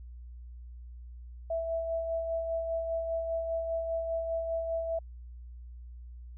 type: tone with tremolo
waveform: sine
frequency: 659.3 Hz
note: E5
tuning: in tune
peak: -28 dBFS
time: 1.5-4.99 s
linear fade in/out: 5 ms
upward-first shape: sine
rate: 5 Hz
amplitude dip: 40%
effects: added 60 Hz sine -43 dBFS peak until 6.37 s